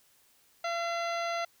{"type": "harmonic tone", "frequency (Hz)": 681, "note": "F5", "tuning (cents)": -44, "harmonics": [1, 2, 3, 4, 5, 6, 7, 9], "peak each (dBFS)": [-32, -36, -39, -44, -47, -45, -50, -49], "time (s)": [0.64, 1.45], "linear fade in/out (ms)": 5, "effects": ["white hiss -65 dBFS RMS until 1.6 s"]}